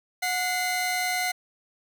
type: tone pair together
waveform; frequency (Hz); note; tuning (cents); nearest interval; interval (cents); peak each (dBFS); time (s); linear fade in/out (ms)
sawtooth; 730 / 2065; F#5 / C7; -24 / -23; octave + tritone; 1801; -24; 0.22-1.32; 10
effects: none